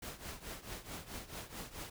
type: noise with tremolo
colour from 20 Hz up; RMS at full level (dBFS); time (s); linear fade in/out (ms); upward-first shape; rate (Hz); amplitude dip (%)
pink; -43; 0.02-1.9; 5; triangle; 4.6; 85
effects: none